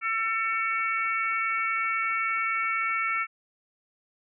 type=harmonic tone; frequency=448.1 Hz; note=A4; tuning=32 cents sharp; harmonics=3 / 4 / 5 / 6; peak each=-28 / -35 / -28 / -38 dBFS; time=0.01-3.27 s; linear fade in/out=50 ms; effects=none